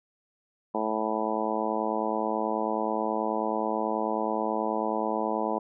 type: harmonic tone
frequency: 109.3 Hz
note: A2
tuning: 11 cents flat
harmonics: 2 / 3 / 4 / 5 / 6 / 7 / 8 / 9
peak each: -34 / -34 / -34 / -34 / -34 / -34 / -34 / -34 dBFS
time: 0.74-5.59 s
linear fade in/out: 10 ms
effects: none